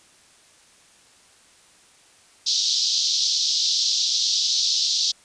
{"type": "band-pass noise", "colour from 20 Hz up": "pink", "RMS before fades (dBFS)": -22, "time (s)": [2.46, 5.12], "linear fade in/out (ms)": 10, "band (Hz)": [3700, 5900], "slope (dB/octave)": 48, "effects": ["white hiss -54 dBFS RMS until 5.24 s", "resampled to 22050 Hz"]}